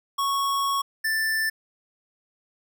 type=tone pair in turn; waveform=square; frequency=1107 / 1768.4 Hz; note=C#6 / A6; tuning=-3 / +8 cents; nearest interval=minor sixth; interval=811 cents; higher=second; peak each=-23 dBFS; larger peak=neither; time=0.18-0.82 / 1.04-1.5 s; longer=first; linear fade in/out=10 ms; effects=none